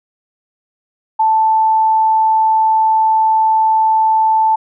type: tone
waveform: sine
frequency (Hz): 880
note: A5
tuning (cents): 0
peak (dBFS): -9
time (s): 1.19-4.56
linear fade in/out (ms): 10
effects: none